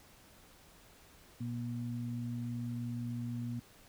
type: tone pair together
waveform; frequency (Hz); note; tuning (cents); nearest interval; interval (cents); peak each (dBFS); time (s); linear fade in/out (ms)
sine; 119.6 / 239.2; A#2 / A#3; +45 / +45; octave; 1200; -38 / -39; 1.4-3.6; 10
effects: pink hiss -60 dBFS RMS until 3.88 s